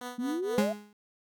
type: tone with tremolo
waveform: 10% pulse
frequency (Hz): 246.9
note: B3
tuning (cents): 0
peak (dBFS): -27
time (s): 0.01-0.63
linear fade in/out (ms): 2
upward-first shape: triangle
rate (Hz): 4.3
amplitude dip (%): 95
type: exponential sweep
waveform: sine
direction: up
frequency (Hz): 230.6 to 683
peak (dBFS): -29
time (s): 0.18-0.73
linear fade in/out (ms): 10
type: tone with exponential decay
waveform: 35% pulse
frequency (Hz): 207.7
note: G#3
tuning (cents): 0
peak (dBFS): -20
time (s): 0.58-0.93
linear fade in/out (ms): 2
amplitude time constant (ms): 76
effects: none